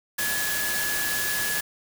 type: tone in noise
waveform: sine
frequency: 1696 Hz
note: G#6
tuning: 36 cents sharp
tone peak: -28 dBFS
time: 0.18-1.61 s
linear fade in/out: 10 ms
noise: white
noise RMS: -28 dBFS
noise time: 0.18-1.61 s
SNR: -3 dB
effects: none